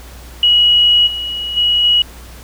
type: tone with level steps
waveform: sine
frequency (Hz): 2912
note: F#7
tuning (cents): -28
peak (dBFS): -7 / -19 / -10 / -8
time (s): 0.43-2.02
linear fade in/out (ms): 2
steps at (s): 1.06 / 1.56 / 1.83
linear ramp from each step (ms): 20
effects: added 60 Hz sine -34 dBFS peak until 2.43 s + pink hiss -39 dBFS RMS until 2.43 s